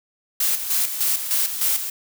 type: noise with tremolo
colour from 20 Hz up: blue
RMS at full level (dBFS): -20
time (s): 0.4-1.9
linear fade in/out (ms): 5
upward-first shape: square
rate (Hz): 3.3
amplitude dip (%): 60
effects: none